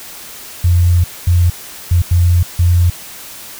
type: tone bursts at uneven times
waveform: sine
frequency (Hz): 87.31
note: F2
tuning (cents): 0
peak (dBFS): -7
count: 5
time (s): 0.64-1.04 / 1.27-1.5 / 1.91-2.02 / 2.11-2.43 / 2.59-2.9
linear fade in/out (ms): 5
effects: white hiss -32 dBFS RMS until 3.59 s